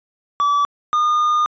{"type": "tone pair in turn", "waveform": "triangle", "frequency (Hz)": [1152, 1218], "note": ["D6", "D#6"], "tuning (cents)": [-34, -37], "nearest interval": "minor second", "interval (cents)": 97, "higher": "second", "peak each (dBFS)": -12, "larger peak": "neither", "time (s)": [[0.4, 0.65], [0.93, 1.46]], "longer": "second", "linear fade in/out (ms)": 0, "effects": ["resampled to 16000 Hz"]}